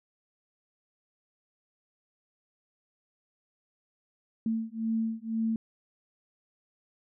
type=beating tone pair; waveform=sine; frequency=223.3 / 225.3 Hz; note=A3 / A3; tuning=+26 / +41 cents; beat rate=2 Hz; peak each=-31 dBFS; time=4.46-5.56 s; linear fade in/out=2 ms; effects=none